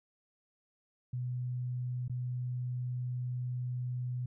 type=tone with dropouts; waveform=sine; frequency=124.5 Hz; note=B2; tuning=14 cents sharp; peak=-33 dBFS; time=1.13-4.26 s; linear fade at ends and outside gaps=5 ms; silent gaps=2.081-2.096 s; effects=none